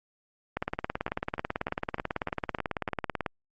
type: two click trains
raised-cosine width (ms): 0.5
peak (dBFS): -20 / -14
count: 7 / 50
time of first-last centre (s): 1.08-2.887 / 0.57-3.262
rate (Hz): 3.32 / 18.2
effects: Opus 48 kbps